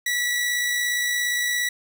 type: tone with amplitude modulation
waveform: sawtooth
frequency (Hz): 1947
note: B6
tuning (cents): -25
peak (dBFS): -17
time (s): 0.06-1.69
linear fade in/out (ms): 5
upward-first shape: sine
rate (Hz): 57.3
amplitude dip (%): 25
effects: none